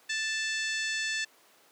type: harmonic tone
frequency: 880 Hz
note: A5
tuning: in tune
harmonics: 2 / 3 / 4 / 5 / 6 / 7 / 8 / 9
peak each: -32 / -36 / -38 / -40 / -42 / -43 / -44 / -45 dBFS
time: 0.09-1.25 s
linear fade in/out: 10 ms
effects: pink hiss -60 dBFS RMS until 1.71 s + high-pass 400 Hz 12 dB/octave